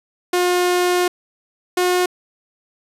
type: tone pair in turn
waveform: sawtooth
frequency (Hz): 357.6 / 360.5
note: F4 / F#4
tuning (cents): +41 / -45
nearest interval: unison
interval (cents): 14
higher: second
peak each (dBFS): -11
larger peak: neither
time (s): 0.33-1.08 / 1.77-2.06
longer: first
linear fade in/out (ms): 5
effects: resampled to 32000 Hz